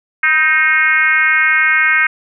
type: tone with frequency modulation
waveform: sine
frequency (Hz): 1864.7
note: A#6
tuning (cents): 0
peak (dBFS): -9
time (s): 0.23-2.07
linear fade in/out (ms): 5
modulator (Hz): 298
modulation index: 1.6
effects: none